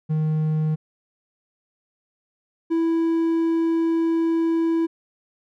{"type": "tone pair in turn", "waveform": "triangle", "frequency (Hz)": [155.56, 329.6], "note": ["D#3", "E4"], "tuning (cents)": [0, 0], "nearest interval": "octave + minor second", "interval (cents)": 1300, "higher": "second", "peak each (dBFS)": [-17, -16], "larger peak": "second", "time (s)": [[0.09, 0.76], [2.7, 4.87]], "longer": "second", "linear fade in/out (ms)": 20, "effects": []}